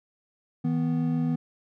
triangle tone pair together, 159.83 / 246.9 Hz, D#3 / B3, +47 / 0 cents, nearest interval minor sixth, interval 753 cents, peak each -24 dBFS, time 0.64-1.36 s, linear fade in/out 10 ms, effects none

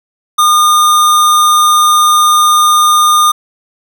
square tone, 1216 Hz, D#6, 40 cents flat, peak -6 dBFS, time 0.38-3.32 s, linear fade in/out 10 ms, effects none

